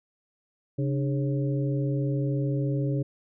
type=harmonic tone with a mistuned harmonic; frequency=136.7 Hz; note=C#3; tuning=24 cents flat; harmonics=1 / 2 / 3 / 4; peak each=-25 / -31 / -35 / -37 dBFS; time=0.78-3.03 s; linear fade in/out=10 ms; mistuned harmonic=2; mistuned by=+140 cents; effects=none